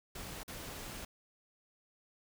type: noise with dropouts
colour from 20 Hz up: pink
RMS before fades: -45 dBFS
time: 0.15-1.05 s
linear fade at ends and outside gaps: 5 ms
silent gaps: 0.434-0.479 s
effects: none